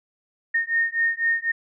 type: beating tone pair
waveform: sine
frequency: 1837 / 1841 Hz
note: A#6 / A#6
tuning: -26 / -22 cents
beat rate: 4 Hz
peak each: -23 dBFS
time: 0.54-1.52 s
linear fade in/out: 10 ms
effects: none